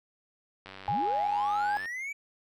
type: click train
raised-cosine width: 0.3 ms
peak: -28 dBFS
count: 116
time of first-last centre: 0.66-1.857 s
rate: 96.1 Hz
type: linear sweep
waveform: triangle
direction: up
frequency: 74.7 to 2321 Hz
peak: -32 dBFS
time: 0.88-2.13 s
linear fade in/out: 10 ms
type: tone with pitch glide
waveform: sine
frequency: 823 to 827.8 Hz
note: G#5 to G#5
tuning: -16 to -6 cents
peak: -26 dBFS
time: 0.88-1.77 s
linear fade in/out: 0 ms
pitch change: +10 cents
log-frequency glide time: 1.33-1.41 s
effects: none